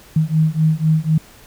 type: beating tone pair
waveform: sine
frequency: 155.56 / 159.56 Hz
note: D#3 / D#3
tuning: 0 / +44 cents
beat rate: 4 Hz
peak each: -16 dBFS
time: 0.16-1.18 s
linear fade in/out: 5 ms
effects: pink hiss -45 dBFS RMS until 1.46 s